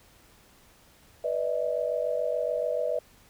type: tone cluster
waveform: sine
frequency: 492.5 / 591 / 638 Hz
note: B4 / D5 / D#5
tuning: -5 / +11 / +43 cents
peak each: -30 dBFS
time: 1.24-2.99 s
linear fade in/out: 5 ms
effects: pink hiss -58 dBFS RMS until 3.29 s

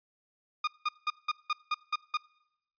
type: tone bursts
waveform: sawtooth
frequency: 1223 Hz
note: D#6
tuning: 30 cents flat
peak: -23 dBFS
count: 8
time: 0.64-2.172 s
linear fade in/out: 5 ms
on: 34 ms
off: 180 ms
effects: noise-tail reverb RT60 0.8 s tail -23 dB re dry + resampled to 11025 Hz

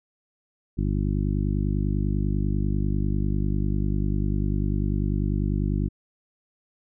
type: harmonic tone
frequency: 50.1 Hz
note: G1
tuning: 38 cents sharp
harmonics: 1 / 2 / 3 / 4 / 5 / 6 / 7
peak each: -25 / -28 / -29 / -30 / -36 / -34 / -38 dBFS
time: 0.77-5.89 s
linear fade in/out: 20 ms
effects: none

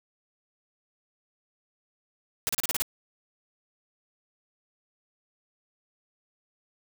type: noise bursts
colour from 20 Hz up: white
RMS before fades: -27 dBFS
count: 7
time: 2.47-2.821 s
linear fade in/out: 0 ms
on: 21 ms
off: 34 ms
effects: none

